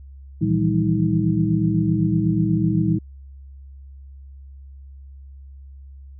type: tone cluster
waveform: sine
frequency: 114.9 / 160.6 / 168.6 / 197.7 / 317.4 Hz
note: A#2 / E3 / E3 / G3 / D#4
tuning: -25 / -45 / +39 / +15 / +35 cents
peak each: -23 dBFS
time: 0.41-2.99 s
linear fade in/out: 10 ms
effects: added 68 Hz sine -38 dBFS peak until 6.19 s